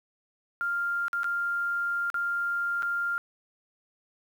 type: tone with dropouts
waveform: sine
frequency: 1396.9 Hz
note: F6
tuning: in tune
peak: -26 dBFS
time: 0.61-3.18 s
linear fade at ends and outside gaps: 0 ms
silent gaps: 1.082-1.131 / 1.233-1.243 / 2.101-2.143 / 2.823-2.83 s
effects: 9-bit